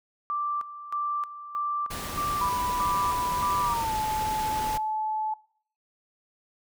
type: tone with tremolo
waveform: sine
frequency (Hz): 1174.7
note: D6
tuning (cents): 0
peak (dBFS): -26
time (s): 0.3-3.84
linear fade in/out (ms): 0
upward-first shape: square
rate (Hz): 1.6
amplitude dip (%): 75
type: noise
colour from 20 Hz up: pink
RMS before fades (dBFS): -35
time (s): 1.9-4.78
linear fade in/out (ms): 10
type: tone with pitch glide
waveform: sine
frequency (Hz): 987.8 to 864.9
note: B5 to A5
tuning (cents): 0 to -30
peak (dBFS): -26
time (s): 2.41-5.34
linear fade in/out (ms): 5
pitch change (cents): -230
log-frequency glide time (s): 3.61-3.95
effects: noise-tail reverb RT60 0.6 s tail -22 dB re dry